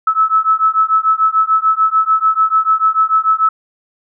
sine beating tone pair, 1299 / 1305.8 Hz, E6 / E6, -26 / -17 cents, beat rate 6.8 Hz, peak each -13 dBFS, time 0.07-3.49 s, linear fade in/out 5 ms, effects none

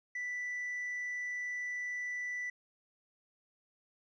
triangle tone with tanh clipping, 1975.5 Hz, B6, in tune, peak -36 dBFS, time 0.15-2.5 s, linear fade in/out 5 ms, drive 6 dB, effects none

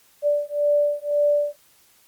sine beating tone pair, 584 / 585.9 Hz, D5 / D5, -10 / -4 cents, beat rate 1.9 Hz, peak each -21 dBFS, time 0.22-1.56 s, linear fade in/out 50 ms, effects white hiss -57 dBFS RMS until 2.07 s + Opus 48 kbps

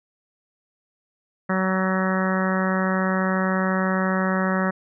harmonic tone, 188.1 Hz, F#3, 29 cents sharp, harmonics 1 / 2 / 3 / 4 / 5 / 6 / 7 / 8 / 9 / 10, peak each -22 / -31 / -28 / -34 / -33 / -32 / -30 / -33 / -32 / -32 dBFS, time 1.49-4.71 s, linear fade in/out 10 ms, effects none

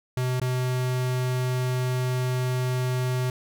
square tone with dropouts, 126.9 Hz, B2, 47 cents sharp, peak -24 dBFS, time 0.17-3.3 s, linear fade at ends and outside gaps 2 ms, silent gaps 0.399-0.415 s, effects none

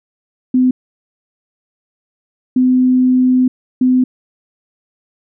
sine tone bursts at uneven times, 254.4 Hz, C4, 48 cents flat, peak -8 dBFS, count 3, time 0.54-0.71 / 2.56-3.48 / 3.81-4.04 s, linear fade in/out 5 ms, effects none

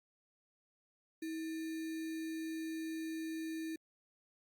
sine tone with sample-and-hold, 321.1 Hz, E4, 45 cents flat, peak -38 dBFS, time 1.22-3.76 s, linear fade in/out 5 ms, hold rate 2100 Hz, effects Opus 48 kbps

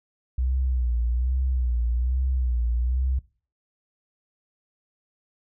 sine tone with vibrato, 61.74 Hz, B1, in tune, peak -21 dBFS, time 0.38-3.19 s, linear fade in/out 5 ms, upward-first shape sine, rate 1.2 Hz, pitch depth 89 cents each way, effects noise-tail reverb RT60 0.4 s tail -20 dB re dry

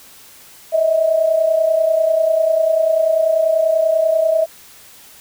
sine tone pair together, 616.8 / 647 Hz, D#5 / E5, -15 / -32 cents, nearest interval minor second, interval 83 cents, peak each -19 / -13 dBFS, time 0.72-4.46 s, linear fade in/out 20 ms, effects white hiss -43 dBFS RMS until 5.2 s

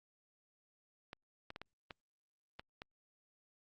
clicks, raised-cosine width 0.3 ms, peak -30 dBFS, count 7, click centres 1.131 / 1.504 / 1.561 / 1.616 / 1.908 / 2.595 / 2.819 s, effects Opus 48 kbps

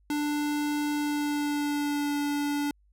square tone with pitch glide, 294.9 to 289.5 Hz, D4 to D4, +7 to -25 cents, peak -27 dBFS, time 0.1-2.71 s, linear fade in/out 2 ms, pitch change -32 cents, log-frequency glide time 0.93-2.17 s, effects added 50 Hz sine -60 dBFS peak until 2.92 s

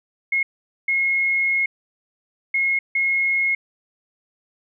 sine tone bursts at uneven times, 2162 Hz, C#7, 44 cents flat, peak -17 dBFS, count 4, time 0.32-0.43 / 0.88-1.66 / 2.54-2.79 / 2.95-3.55 s, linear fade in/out 5 ms, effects none

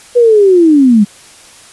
sine linear sweep, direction down, 494 to 196 Hz, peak -3 dBFS, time 0.15-1.05 s, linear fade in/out 20 ms, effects white hiss -38 dBFS RMS until 1.72 s + resampled to 24000 Hz

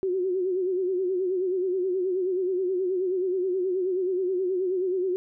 sine tone with vibrato, 370 Hz, F#4, in tune, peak -23 dBFS, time 0.03-5.16 s, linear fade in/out 0 ms, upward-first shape sine, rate 9.4 Hz, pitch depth 75 cents each way, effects none

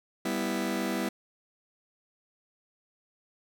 sawtooth chord, E minor, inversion first, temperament just, 197.78 / 247.2 / 329.6 Hz, G3 / B3 / E4, +16 / +2 / 0 cents, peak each -29 dBFS, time 0.25-1.09 s, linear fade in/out 5 ms, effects none

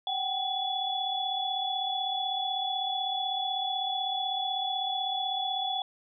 sine tone cluster, 754 / 790 / 3419 Hz, F#5 / G5 / G#7, +32 / +13 / +50 cents, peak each -33 / -35 / -31 dBFS, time 0.07-5.82 s, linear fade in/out 2 ms, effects none

